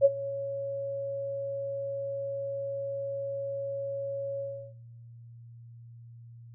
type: tone with ADSR envelope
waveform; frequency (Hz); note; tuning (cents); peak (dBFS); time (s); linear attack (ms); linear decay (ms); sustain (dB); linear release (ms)
sine; 554.4; C#5; 0; -13; 0.01-4.74; 41; 33; -18; 340
effects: noise-tail reverb RT60 1.0 s tail -20 dB re dry + added 117 Hz sine -46 dBFS peak until 6.54 s

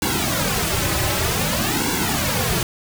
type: noise with flanger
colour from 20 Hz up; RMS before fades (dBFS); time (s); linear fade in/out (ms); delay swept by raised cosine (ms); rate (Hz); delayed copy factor
pink; -21; 0.02-2.63; 2; 1.6 to 4.4; 0.53; -1
effects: none

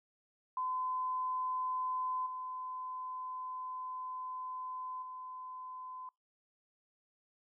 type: tone with level steps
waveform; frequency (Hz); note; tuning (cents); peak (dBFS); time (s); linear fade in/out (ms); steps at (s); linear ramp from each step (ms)
sine; 1020; C6; -44; -33 / -39 / -43; 0.57-6.09; 2; 2.26 / 5.02; 5
effects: noise-tail reverb RT60 0.2 s tail -26 dB re dry

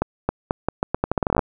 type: accelerating click train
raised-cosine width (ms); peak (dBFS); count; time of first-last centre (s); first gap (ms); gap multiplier
1; -5; 17; 0.02-1.392; 270; 0.81
effects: none

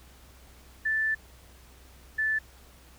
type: tone pair in turn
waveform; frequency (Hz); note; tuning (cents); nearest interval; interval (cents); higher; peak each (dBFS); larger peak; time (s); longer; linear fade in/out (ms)
sine; 1760 / 1751.3; A6 / A6; 0 / -9; unison; 9; first; -24; neither; 0.85-1.15 / 2.18-2.39; first; 10
effects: added 63 Hz sine -53 dBFS peak until 2.98 s + pink hiss -56 dBFS RMS until 2.98 s

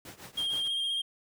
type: noise with tremolo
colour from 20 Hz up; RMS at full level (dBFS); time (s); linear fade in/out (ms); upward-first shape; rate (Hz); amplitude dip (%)
pink; -43; 0.05-0.68; 2; triangle; 6.4; 90
type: tone with vibrato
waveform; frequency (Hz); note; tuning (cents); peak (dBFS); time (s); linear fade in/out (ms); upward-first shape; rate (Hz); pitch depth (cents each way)
triangle; 3216; G7; +44; -27; 0.37-1.02; 10; square; 15; 19
effects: high-pass 100 Hz 12 dB/octave

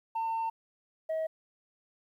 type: tone pair in turn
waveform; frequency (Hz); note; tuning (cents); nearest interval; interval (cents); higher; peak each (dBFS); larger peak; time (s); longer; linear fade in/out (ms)
sine; 903 / 638.5; A5 / D#5; +45 / +45; tritone; 600; first; -27; neither; 0.15-0.5 / 1.09-1.27; first; 10
effects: tanh soft clip ceiling -28 dBFS + 11-bit

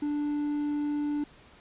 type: tone with quantisation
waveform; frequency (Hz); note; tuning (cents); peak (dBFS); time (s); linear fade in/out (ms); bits
triangle; 293.8; D4; +1; -25; 0.02-1.24; 5; 9
effects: pink hiss -55 dBFS RMS until 1.6 s + resampled to 8000 Hz

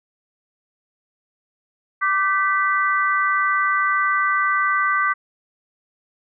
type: chord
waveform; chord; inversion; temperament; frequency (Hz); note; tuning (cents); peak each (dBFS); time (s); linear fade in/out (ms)
sine; G major; second; equal with one note detuned; 1174.7 / 1533.1 / 1975.5; D6 / G6 / B6; 0 / -39 / 0; -19 / -22 / -23; 2.01-5.14; 20
effects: none

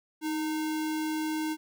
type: tone with sample-and-hold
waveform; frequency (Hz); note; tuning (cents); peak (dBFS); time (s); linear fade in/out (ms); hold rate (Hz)
sine; 312.8; D#4; +9; -28; 0.21-1.57; 50; 1225
effects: none

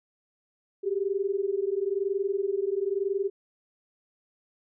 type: tone pair together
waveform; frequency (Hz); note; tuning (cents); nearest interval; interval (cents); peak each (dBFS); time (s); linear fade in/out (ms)
sine; 384.3 / 405.3; G4 / G#4; -34 / -42; minor second; 92; -28; 0.83-3.3; 20
effects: none

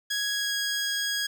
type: tone with pitch glide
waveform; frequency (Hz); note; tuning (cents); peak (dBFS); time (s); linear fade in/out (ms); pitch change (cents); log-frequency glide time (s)
15% pulse; 1661.2 to 1649.7; G#6 to G#6; 0 to -12; -20; 0.1-1.27; 10; -12; 0.32-0.54
effects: none

